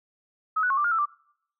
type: tone with pitch steps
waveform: sine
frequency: 1276 / 1478 / 1089 / 1178 / 1416 / 1324 / 1176 Hz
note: D#6 / F#6 / C#6 / D6 / F6 / E6 / D6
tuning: +43 / -2 / -31 / +5 / +23 / +7 / +2 cents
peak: -21 dBFS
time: 0.56-1.057 s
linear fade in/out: 10 ms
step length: 71 ms
effects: noise-tail reverb RT60 0.7 s tail -25 dB re dry